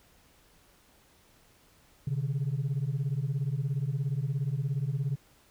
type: beating tone pair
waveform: sine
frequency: 129.7 / 146.7 Hz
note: C3 / D3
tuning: -15 / -2 cents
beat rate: 17 Hz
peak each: -29 dBFS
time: 2.07-5.16 s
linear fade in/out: 5 ms
effects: tanh soft clip ceiling -24 dBFS + pink hiss -62 dBFS RMS until 5.5 s